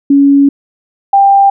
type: tone pair in turn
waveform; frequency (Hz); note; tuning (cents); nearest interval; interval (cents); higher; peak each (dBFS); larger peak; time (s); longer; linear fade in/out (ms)
sine; 280 / 792; C#4 / G5; +18 / +18; octave + tritone; 1800; second; -3; neither; 0.1-0.49 / 1.13-1.5; first; 5
effects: none